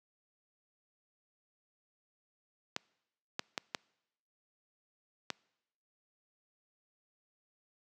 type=clicks; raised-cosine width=0.2 ms; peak=-16 dBFS; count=5; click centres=2.764 / 3.394 / 3.578 / 3.748 / 5.303 s; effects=noise-tail reverb RT60 0.9 s tail -26 dB re dry + high-pass 150 Hz 12 dB/octave